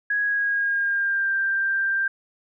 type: tone with pitch glide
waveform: sine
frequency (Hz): 1661.2 to 1580.7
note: G#6 to G6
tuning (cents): 0 to +14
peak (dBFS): -20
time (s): 0.1-2.08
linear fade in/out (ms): 5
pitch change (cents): -86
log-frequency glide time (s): 0.21-1.33
effects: none